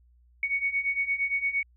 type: beating tone pair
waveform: sine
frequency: 2223 / 2231.7 Hz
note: C#7 / C#7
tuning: +4 / +11 cents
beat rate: 8.7 Hz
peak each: -30 / -27 dBFS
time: 0.43-1.63 s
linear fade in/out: 2 ms
effects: added 60 Hz sine -57 dBFS peak until 1.76 s